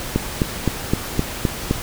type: click train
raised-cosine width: 3 ms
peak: -3 dBFS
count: 7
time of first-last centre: 0.16-1.71 s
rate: 3.87 Hz
effects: pink hiss -29 dBFS RMS until 1.82 s